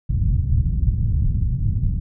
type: low-pass noise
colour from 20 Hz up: white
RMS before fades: -19 dBFS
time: 0.09-2 s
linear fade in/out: 10 ms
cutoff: 120 Hz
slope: 24 dB/octave
effects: none